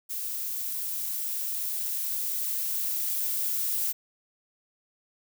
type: noise with level ramp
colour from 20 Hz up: violet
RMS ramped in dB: -33 to -28 dBFS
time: 0.09-3.93 s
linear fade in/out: 20 ms
effects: none